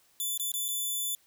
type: tone with dropouts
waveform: 5% pulse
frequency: 3500 Hz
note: A7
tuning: 10 cents flat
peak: -22 dBFS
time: 0.2-1.15 s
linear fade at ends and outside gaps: 1 ms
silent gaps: 0.376-0.397 / 0.518-0.539 / 0.682-0.686 s
effects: white hiss -65 dBFS RMS until 1.26 s